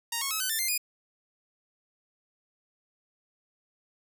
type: tone with pitch steps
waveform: 5% pulse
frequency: 932.3 / 1096 / 1288.4 / 1514.5 / 1780.4 / 2093 / 2460 Hz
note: A#5 / C#6 / E6 / F#6 / A6 / C7 / D#7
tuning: 0 / -20 / -40 / +40 / +20 / 0 / -20 cents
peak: -17 dBFS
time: 0.12-0.778 s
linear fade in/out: 5 ms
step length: 94 ms
effects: none